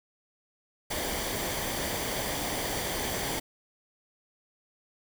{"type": "noise with comb filter", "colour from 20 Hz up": "pink", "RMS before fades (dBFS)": -32, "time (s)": [0.9, 3.4], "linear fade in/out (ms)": 10, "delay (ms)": 0.75, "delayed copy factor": -0.5, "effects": []}